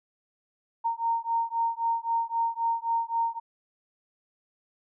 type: beating tone pair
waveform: sine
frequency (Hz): 920 / 923.8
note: A#5 / A#5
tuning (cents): -23 / -16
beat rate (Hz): 3.8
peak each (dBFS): -28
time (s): 0.84-3.4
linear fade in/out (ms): 20
effects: none